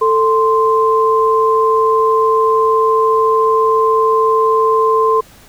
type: tone pair together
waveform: sine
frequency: 443.2 / 1043 Hz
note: A4 / C6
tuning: +13 / -6 cents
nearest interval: octave + minor third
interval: 1481 cents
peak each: -12 dBFS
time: 0.01-5.21 s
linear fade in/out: 10 ms
effects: pink hiss -43 dBFS RMS until 5.48 s